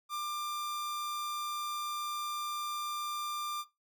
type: tone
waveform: 45% pulse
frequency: 1191 Hz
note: D6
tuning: 24 cents sharp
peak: -34 dBFS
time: 0.09-3.65 s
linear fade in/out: 50 ms
effects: noise-tail reverb RT60 0.2 s tail -19 dB re dry